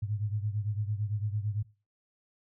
sine beating tone pair, 102.8 / 111.7 Hz, G#2 / A2, -17 / +27 cents, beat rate 8.9 Hz, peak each -31 / -35 dBFS, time 0.02-1.63 s, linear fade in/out 10 ms, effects noise-tail reverb RT60 0.3 s tail -19 dB re dry

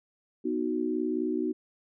sine chord, B major, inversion none, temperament equal, 246.9 / 311.1 / 370 Hz, B3 / D#4 / F#4, 0 / 0 / 0 cents, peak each -32 / -30 / -31 dBFS, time 0.44-1.53 s, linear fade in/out 20 ms, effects none

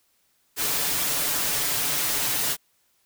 white noise with comb filter, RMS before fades -25 dBFS, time 0.56-2.57 s, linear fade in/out 50 ms, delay 6.9 ms, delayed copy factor +0.7, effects white hiss -67 dBFS RMS until 3.05 s

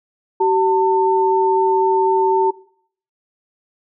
sine tone pair together, 381.7 / 898 Hz, G4 / A5, -46 / +35 cents, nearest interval octave + minor third, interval 1481 cents, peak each -15 dBFS, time 0.4-2.51 s, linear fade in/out 10 ms, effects noise-tail reverb RT60 0.6 s tail -21 dB re dry

